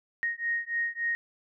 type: beating tone pair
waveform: sine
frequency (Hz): 1864.7 / 1868.2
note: A#6 / A#6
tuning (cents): 0 / +3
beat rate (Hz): 3.5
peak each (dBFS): -31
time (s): 0.23-1.15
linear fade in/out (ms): 0
effects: none